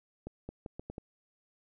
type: accelerating click train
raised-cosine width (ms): 2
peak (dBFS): -27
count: 6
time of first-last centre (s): 0.27-0.981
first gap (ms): 220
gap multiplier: 0.78
effects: none